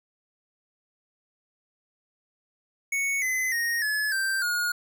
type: tone with pitch steps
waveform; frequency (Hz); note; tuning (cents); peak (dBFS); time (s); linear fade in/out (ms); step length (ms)
square; 2217 / 2033 / 1864.3 / 1709.5 / 1567.7 / 1437.5; C#7 / B6 / A#6 / G#6 / G6 / F6; 0 / +50 / 0 / +50 / 0 / +50; -25; 2.92-4.72; 5; 300
effects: none